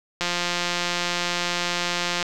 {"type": "click train", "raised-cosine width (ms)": 0.2, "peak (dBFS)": -7, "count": 354, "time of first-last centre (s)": [0.21, 2.227], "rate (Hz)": 175, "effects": []}